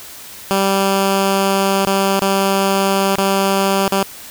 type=tone with dropouts; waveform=10% pulse; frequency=195.1 Hz; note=G3; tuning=8 cents flat; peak=-5 dBFS; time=0.51-4.03 s; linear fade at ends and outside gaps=0 ms; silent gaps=1.852-1.869 / 2.194-2.218 / 3.155-3.181 / 3.878-3.921 s; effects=white hiss -35 dBFS RMS until 4.3 s